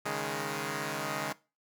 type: chord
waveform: 5% pulse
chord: C# suspended second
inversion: none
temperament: equal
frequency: 138.59 / 155.56 / 207.7 Hz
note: C#3 / D#3 / G#3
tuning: 0 / 0 / 0 cents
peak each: -26 dBFS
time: 0.05-1.33 s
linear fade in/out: 10 ms
effects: noise-tail reverb RT60 0.3 s tail -20 dB re dry